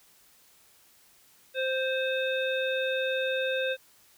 harmonic tone with a mistuned harmonic, 523.3 Hz, C5, in tune, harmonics 1 / 3 / 5 / 7, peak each -28 / -33 / -35 / -36 dBFS, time 1.54-3.77 s, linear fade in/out 50 ms, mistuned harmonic 5, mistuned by -17 cents, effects white hiss -60 dBFS RMS until 4.17 s

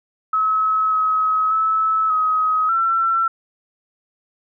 sine tone with pitch steps, 1287 / 1277 / 1302 / 1266 / 1346 Hz, E6 / D#6 / E6 / D#6 / E6, -42 / +45 / -22 / +30 / +36 cents, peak -15 dBFS, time 0.33-3.28 s, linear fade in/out 5 ms, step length 590 ms, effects none

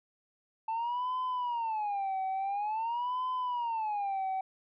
sine tone with vibrato, 880 Hz, A5, in tune, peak -28 dBFS, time 0.68-4.41 s, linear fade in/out 5 ms, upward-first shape sine, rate 0.48 Hz, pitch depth 250 cents each way, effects tanh soft clip ceiling -29 dBFS

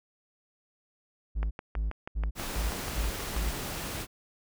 triangle tone bursts, 53.2 Hz, G#1, 42 cents sharp, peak -25 dBFS, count 6, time 1.35-3.51 s, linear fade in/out 20 ms, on 160 ms, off 240 ms
click train, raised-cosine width 0.5 ms, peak -22 dBFS, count 13, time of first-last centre 1.43-3.365 s, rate 6.2 Hz
pink noise, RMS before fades -36 dBFS, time 2.35-4.07 s, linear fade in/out 50 ms
effects none

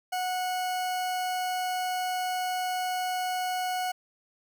40% pulse tone, 734 Hz, F#5, 14 cents flat, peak -27 dBFS, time 0.12-3.92 s, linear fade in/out 10 ms, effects 11-bit

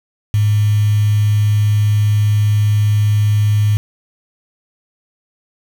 sine tone with quantisation, 105 Hz, G#2, 19 cents sharp, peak -10 dBFS, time 0.34-3.77 s, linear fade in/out 0 ms, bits 5, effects none

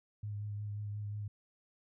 sine tone with vibrato, 103.83 Hz, G#2, in tune, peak -37 dBFS, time 0.23-1.28 s, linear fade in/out 5 ms, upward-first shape sine, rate 5.6 Hz, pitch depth 20 cents each way, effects none

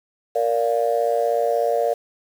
sine chord, Bb major, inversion none, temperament just, 466.2 / 582.7 / 699.2 Hz, Bb4 / D5 / F5, 0 / -14 / +2 cents, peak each -21 / -21 / -22 dBFS, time 0.35-1.94 s, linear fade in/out 10 ms, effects tanh soft clip ceiling -8 dBFS + 7-bit

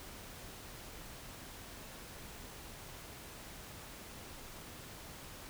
silence, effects pink hiss -50 dBFS RMS until 5.49 s

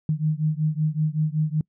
sine beating tone pair, 152.2 / 157.5 Hz, D#3 / D#3, -38 / +21 cents, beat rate 5.3 Hz, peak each -23 / -24 dBFS, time 0.09-1.61 s, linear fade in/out 2 ms, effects noise-tail reverb RT60 0.1 s tail -26 dB re dry

